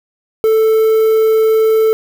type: tone with quantisation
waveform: triangle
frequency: 440.7 Hz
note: A4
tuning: 3 cents sharp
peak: -6 dBFS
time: 0.44-1.93 s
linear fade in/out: 0 ms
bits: 5
effects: none